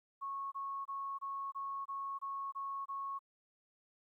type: tone bursts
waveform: sine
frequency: 1100 Hz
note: C#6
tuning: 14 cents flat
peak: -38 dBFS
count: 9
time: 0.21-3.192 s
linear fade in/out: 20 ms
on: 310 ms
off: 24 ms
effects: 13-bit